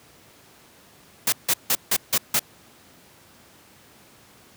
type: noise bursts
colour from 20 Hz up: white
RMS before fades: -20 dBFS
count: 6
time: 1.27-2.394 s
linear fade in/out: 5 ms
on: 54 ms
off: 160 ms
effects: pink hiss -52 dBFS RMS until 4.56 s + high-pass 100 Hz 12 dB/octave